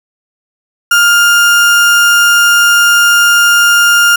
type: tone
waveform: 35% pulse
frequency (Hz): 1407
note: F6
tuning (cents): +12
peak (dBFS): -3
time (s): 0.91-4.16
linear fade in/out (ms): 5
effects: none